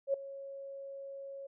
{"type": "tone with ADSR envelope", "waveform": "sine", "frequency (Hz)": 550, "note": "C#5", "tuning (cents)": -14, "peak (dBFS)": -25, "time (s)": [0.07, 1.47], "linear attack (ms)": 69, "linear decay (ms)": 4, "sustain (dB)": -17, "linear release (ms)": 9, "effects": []}